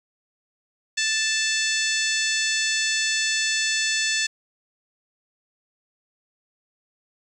harmonic tone, 880 Hz, A5, in tune, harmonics 2 / 3 / 4 / 5 / 6 / 7 / 8 / 9, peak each -26 / -28 / -29 / -30 / -31 / -31 / -32 / -33 dBFS, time 0.97-4.27 s, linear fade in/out 10 ms, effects 9-bit

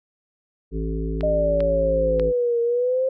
harmonic tone, 54.4 Hz, A1, 19 cents flat, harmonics 1 / 3 / 5 / 7 / 8, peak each -25 / -30 / -32 / -33 / -34 dBFS, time 0.71-2.33 s, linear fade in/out 50 ms
clicks, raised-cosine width 0.3 ms, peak -18 dBFS, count 3, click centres 1.209 / 1.605 / 2.197 s
sine exponential two-way sweep, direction down then up, 614 to 466.2 to 529 Hz, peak -18 dBFS, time 1.23-3.09 s, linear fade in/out 5 ms, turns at 2.61 s
effects none

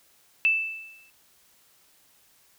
sine tone with exponential decay, 2642 Hz, E7, 3 cents sharp, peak -16 dBFS, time 0.45-1.1 s, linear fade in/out 0 ms, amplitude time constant 140 ms, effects white hiss -61 dBFS RMS until 2.58 s

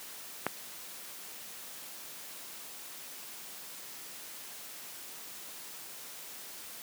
click, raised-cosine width 0.5 ms, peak -13 dBFS, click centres 0.466 s, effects white hiss -46 dBFS RMS until 6.82 s + high-pass 150 Hz 12 dB/octave

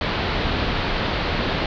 pink low-pass noise, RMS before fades -23 dBFS, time 0.01-1.66 s, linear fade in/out 2 ms, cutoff 4400 Hz, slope 48 dB/octave, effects none

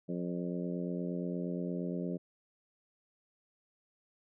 harmonic tone with a mistuned harmonic, 88.6 Hz, F2, 25 cents sharp, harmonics 2 / 3 / 4 / 5 / 6 / 7, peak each -36 / -40 / -42 / -44 / -46 / -47 dBFS, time 0.08-2.18 s, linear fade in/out 20 ms, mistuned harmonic 7, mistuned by -31 cents, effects none

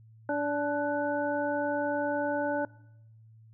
harmonic tone with a mistuned harmonic, 290 Hz, D4, 22 cents flat, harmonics 1 / 2 / 3 / 5, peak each -32 / -30 / -34 / -35 dBFS, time 0.29-2.65 s, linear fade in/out 2 ms, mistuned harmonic 5, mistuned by +43 cents, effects noise-tail reverb RT60 0.8 s tail -21 dB re dry + added 111 Hz sine -52 dBFS peak until 3.53 s

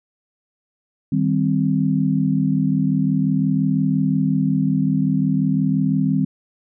sine chord, C minor, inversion first, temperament equal, 155.56 / 196 / 261.6 Hz, Eb3 / G3 / C4, 0 / 0 / 0 cents, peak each -20 dBFS, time 1.12-6.25 s, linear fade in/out 5 ms, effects none

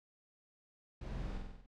brown noise with echo, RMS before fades -45 dBFS, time 1.01-1.38 s, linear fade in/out 5 ms, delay 47 ms, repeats 6, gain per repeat -3 dB, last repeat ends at 1.662 s, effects low-pass 5000 Hz 12 dB/octave

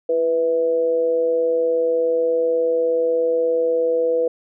sine tone with amplitude modulation, 493.9 Hz, B4, in tune, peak -13 dBFS, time 0.09-4.28 s, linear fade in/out 5 ms, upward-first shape sine, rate 159 Hz, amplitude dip 60%, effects none

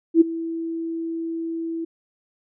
sine tone with ADSR envelope, 329.6 Hz, E4, in tune, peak -7 dBFS, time 0.14-1.85 s, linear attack 69 ms, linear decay 14 ms, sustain -18 dB, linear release 9 ms, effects none

